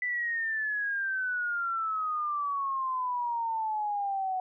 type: exponential sweep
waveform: sine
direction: down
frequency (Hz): 1994 to 740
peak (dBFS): -28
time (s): 0.02-4.4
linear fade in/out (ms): 2
effects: none